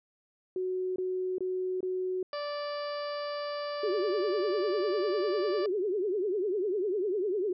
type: tone bursts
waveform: sine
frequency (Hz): 370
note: F#4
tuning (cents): 0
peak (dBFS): -29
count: 4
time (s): 0.56-2.229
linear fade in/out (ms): 2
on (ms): 400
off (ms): 23
type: harmonic tone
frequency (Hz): 584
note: D5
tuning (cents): -10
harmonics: 1 / 2 / 3 / 4 / 5 / 6 / 7 / 8 / 9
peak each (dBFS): -34 / -39 / -46 / -51 / -50 / -55 / -55 / -45 / -58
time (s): 2.33-5.66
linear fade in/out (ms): 2
type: tone with vibrato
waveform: sine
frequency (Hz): 392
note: G4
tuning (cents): 0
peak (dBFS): -27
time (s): 3.83-7.53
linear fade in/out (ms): 5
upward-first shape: triangle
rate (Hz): 10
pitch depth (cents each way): 220
effects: none